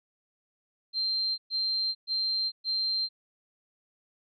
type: tone bursts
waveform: sine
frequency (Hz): 4153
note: C8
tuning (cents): -14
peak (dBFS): -26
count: 4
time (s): 0.93-3.09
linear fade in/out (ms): 50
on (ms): 450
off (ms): 120
effects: none

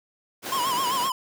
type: high-pass noise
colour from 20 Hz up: pink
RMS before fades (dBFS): -33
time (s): 0.42-1.11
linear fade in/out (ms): 50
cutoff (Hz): 230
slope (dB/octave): 12
type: tone with vibrato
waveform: square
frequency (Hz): 1025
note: C6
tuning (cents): -36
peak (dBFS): -24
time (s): 0.52-1.12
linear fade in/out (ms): 2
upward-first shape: sine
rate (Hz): 7.7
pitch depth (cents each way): 110
effects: none

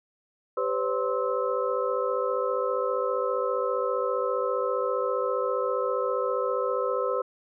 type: tone cluster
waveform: sine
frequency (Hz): 395.2 / 505 / 560 / 1051 / 1300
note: G4 / B4 / C#5 / C6 / E6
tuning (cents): +14 / +39 / +18 / +7 / -24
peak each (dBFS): -32 / -27 / -32 / -34 / -32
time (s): 0.57-7.22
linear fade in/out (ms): 5
effects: none

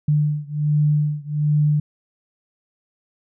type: beating tone pair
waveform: sine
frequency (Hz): 148.7 / 150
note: D3 / D3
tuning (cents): +22 / +37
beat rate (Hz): 1.3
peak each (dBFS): -19 / -20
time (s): 0.08-1.8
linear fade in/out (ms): 5
effects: none

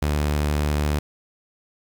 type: tone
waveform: sawtooth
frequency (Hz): 74.1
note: D2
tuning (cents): +16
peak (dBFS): -16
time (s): 0.02-0.99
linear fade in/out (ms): 5
effects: 8-bit

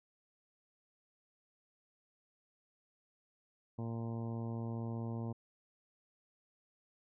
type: harmonic tone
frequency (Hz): 115.2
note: A#2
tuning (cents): -20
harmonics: 1 / 2 / 3 / 4 / 5 / 6 / 7 / 8 / 9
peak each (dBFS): -39 / -42 / -49 / -51 / -54 / -56 / -57 / -56 / -60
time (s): 3.78-5.33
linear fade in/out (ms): 10
effects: none

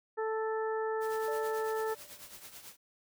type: harmonic tone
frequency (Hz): 440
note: A4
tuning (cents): 0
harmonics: 1 / 2 / 3 / 4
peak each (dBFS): -32 / -38 / -42 / -44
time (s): 0.17-1.95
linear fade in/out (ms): 20
type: noise with tremolo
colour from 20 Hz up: white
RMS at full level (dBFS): -47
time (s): 1-2.77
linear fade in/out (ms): 50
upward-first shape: triangle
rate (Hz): 9.1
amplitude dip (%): 70
type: tone with exponential decay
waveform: sine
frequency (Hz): 587.3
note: D5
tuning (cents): 0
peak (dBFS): -38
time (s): 1.28-2.62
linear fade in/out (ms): 1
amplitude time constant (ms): 290
effects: none

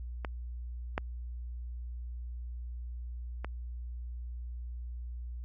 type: clicks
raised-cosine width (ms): 0.5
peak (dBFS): -20 / -15 / -22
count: 3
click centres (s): 0.248 / 0.979 / 3.446
effects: added 60 Hz sine -37 dBFS peak until 5.44 s + MP3 96 kbps

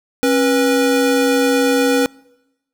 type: tone pair together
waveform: square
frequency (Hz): 271.8 / 487.6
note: C#4 / B4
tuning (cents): -34 / -22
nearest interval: minor seventh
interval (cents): 1012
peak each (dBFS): -16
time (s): 0.23-2.06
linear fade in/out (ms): 0
effects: noise-tail reverb RT60 1.0 s tail -26 dB re dry

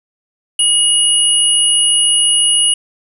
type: tone pair together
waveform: sine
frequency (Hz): 2900 / 9754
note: F#7 / D#9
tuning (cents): -35 / -35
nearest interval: octave + major sixth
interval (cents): 2100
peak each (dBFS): -12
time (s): 0.59-2.74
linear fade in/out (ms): 5
effects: none

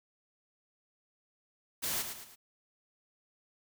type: noise with echo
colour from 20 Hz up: white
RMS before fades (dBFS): -34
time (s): 1.82-2.03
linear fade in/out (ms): 20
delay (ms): 110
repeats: 3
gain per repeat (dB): -7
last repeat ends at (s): 2.36
effects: none

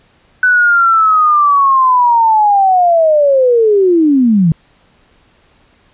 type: linear sweep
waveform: sine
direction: down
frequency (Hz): 1504 to 153.3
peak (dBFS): -6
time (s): 0.43-4.52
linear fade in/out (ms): 2
effects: pink hiss -51 dBFS RMS until 5.93 s + resampled to 8000 Hz

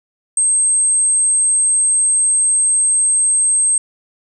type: tone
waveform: sine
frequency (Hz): 8372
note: C9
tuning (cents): 0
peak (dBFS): -11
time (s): 0.37-3.78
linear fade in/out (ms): 2
effects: none

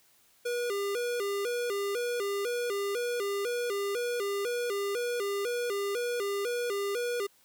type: tone with vibrato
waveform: square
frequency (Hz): 440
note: A4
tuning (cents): 0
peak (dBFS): -30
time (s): 0.45-7.27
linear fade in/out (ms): 10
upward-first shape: square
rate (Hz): 2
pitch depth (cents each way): 160
effects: white hiss -64 dBFS RMS until 7.44 s

